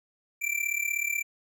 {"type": "tone with amplitude modulation", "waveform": "square", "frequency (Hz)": 2349, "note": "D7", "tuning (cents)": 0, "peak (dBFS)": -24, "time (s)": [0.41, 1.23], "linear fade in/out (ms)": 20, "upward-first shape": "sine", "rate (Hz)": 36.3, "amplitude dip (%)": 85, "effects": []}